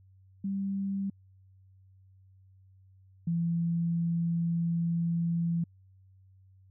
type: tone pair in turn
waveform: sine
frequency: 196 / 168.71 Hz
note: G3 / E3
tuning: 0 / +40 cents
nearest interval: minor third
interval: 260 cents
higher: first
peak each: -29 / -26 dBFS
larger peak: second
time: 0.44-1.1 / 3.27-5.64 s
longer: second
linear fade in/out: 5 ms
effects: added 95 Hz sine -56 dBFS peak until 6.7 s